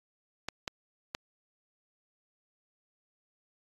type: clicks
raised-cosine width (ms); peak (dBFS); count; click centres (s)
0.2; -16; 3; 0.486 / 0.678 / 1.149
effects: AAC 32 kbps